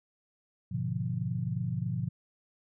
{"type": "chord", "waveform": "sine", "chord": "G# diminished seventh", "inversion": "none", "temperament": "equal", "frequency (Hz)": [103.83, 123.47, 146.83, 174.61], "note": ["G#2", "B2", "D3", "F3"], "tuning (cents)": [0, 0, 0, 0], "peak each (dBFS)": [-37, -33, -37, -35], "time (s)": [0.71, 2.09], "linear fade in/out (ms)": 10, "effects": []}